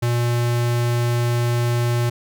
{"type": "tone", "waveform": "square", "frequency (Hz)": 119.7, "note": "A#2", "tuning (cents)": 46, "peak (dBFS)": -18, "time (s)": [0.02, 2.1], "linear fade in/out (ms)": 10, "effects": []}